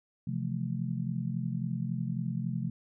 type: chord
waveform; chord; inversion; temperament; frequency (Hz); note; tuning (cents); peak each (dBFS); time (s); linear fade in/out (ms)
sine; F major seventh; second; just; 130.96 / 163.7 / 174.61 / 218.3; C3 / E3 / F3 / A3; +2 / -12 / 0 / -13; -34 / -39 / -35 / -37; 0.27-2.7; 5
effects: none